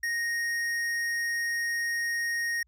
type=tone with tanh clipping; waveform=sine; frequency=1864.7 Hz; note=A#6; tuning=in tune; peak=-29 dBFS; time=0.03-2.63 s; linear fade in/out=5 ms; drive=14 dB; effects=added 60 Hz sine -64 dBFS peak until 2.67 s